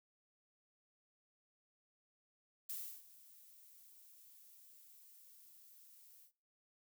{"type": "noise with ADSR envelope", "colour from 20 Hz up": "violet", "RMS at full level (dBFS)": -43, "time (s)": [2.69, 6.32], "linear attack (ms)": 7, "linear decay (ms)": 320, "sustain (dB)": -19, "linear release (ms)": 94, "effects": ["noise-tail reverb RT60 0.4 s tail -21 dB re dry"]}